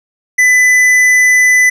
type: tone with tanh clipping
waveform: sine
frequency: 2000 Hz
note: B6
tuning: 21 cents sharp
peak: -7 dBFS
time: 0.38-1.7 s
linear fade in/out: 10 ms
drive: 11 dB
effects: none